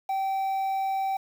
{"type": "tone with quantisation", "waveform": "triangle", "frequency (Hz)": 774, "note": "G5", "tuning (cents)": -22, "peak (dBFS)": -23, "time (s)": [0.09, 1.17], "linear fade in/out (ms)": 5, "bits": 8, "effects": []}